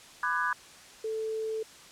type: chord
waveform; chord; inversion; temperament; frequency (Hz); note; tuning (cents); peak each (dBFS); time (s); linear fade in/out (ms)
sine; G# half-diminished seventh; first; just; 996.7 / 1196.1 / 1495.1 / 1661.2; B5 / D6 / F#6 / G#6; +16 / +31 / +18 / 0; -32; 0.23-0.53; 2
type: tone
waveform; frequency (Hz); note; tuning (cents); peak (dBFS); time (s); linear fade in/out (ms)
sine; 440; A4; 0; -30; 1.04-1.63; 5
effects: white hiss -51 dBFS RMS until 1.91 s + low-pass 8000 Hz 12 dB/octave